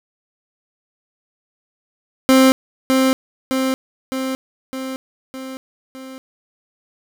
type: tone with echo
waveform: 30% pulse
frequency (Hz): 262.9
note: C4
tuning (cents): +8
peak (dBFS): -6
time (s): 2.29-2.52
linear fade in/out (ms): 0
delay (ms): 610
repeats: 6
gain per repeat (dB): -4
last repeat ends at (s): 6.18
effects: none